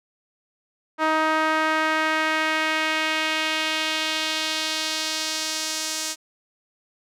sawtooth tone with band-pass filter sweep, 314.3 Hz, D#4, 18 cents sharp, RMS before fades -24 dBFS, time 0.98-6.16 s, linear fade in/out 50 ms, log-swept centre 1200 to 6600 Hz, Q 1.4, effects none

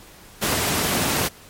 pink high-pass noise, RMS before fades -22 dBFS, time 0.41-1.29 s, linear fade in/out 20 ms, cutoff 100 Hz, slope 12 dB/octave, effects pink hiss -46 dBFS RMS until 1.49 s + MP3 64 kbps

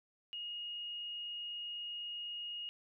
sine tone, 2868 Hz, F7, 45 cents sharp, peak -40 dBFS, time 0.33-2.69 s, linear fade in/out 0 ms, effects none

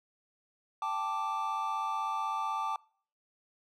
triangle chord, G suspended second, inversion none, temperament equal, 784 / 880 / 1174.7 Hz, G5 / A5 / D6, 0 / 0 / 0 cents, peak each -37 / -33 / -32 dBFS, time 0.82-2.76 s, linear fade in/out 2 ms, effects noise-tail reverb RT60 0.5 s tail -24 dB re dry

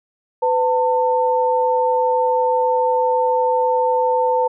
sine tone pair together, 503.4 / 897 Hz, B4 / A5, +33 / +33 cents, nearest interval minor seventh, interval 1000 cents, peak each -17 dBFS, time 0.42-4.48 s, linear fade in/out 10 ms, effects none

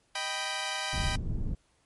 10% pulse chord, Eb augmented, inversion none, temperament equal, 622.3 / 784 / 987.8 Hz, Eb5 / G5 / B5, 0 / 0 / 0 cents, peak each -30 / -26 / -27 dBFS, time 0.15-1.16 s, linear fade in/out 5 ms
pink low-pass noise, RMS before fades -31 dBFS, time 0.93-1.55 s, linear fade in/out 5 ms, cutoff 160 Hz, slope 12 dB/octave
effects pink hiss -69 dBFS RMS until 1.85 s + MP3 48 kbps

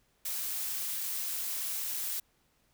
blue noise, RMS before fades -35 dBFS, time 0.25-2.2 s, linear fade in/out 5 ms, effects pink hiss -71 dBFS RMS until 2.73 s

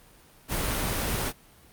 pink noise, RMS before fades -28 dBFS, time 0.48-1.33 s, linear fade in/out 50 ms, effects pink hiss -55 dBFS RMS until 1.72 s + Opus 32 kbps

